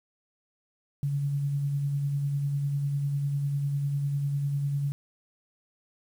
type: tone with tremolo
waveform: sine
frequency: 141.7 Hz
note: C#3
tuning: 38 cents sharp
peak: -24 dBFS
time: 1.03-4.92 s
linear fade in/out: 0 ms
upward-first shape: sine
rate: 10 Hz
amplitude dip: 30%
effects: 9-bit